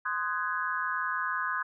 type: chord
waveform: sine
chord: Ab dominant seventh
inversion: first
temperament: just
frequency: 1038.3 / 1245.9 / 1495.1 / 1661.2 Hz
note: C6 / Eb6 / Gb6 / Ab6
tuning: -14 / +2 / +18 / 0 cents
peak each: -34 dBFS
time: 0.05-1.63 s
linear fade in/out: 10 ms
effects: none